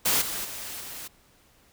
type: noise with level steps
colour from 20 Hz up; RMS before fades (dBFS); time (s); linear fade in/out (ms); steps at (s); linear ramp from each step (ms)
white; -23 / -32 / -37 / -39; 0.05-1.08; 10; 0.21 / 0.44 / 0.8; 10
effects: pink hiss -60 dBFS RMS until 1.72 s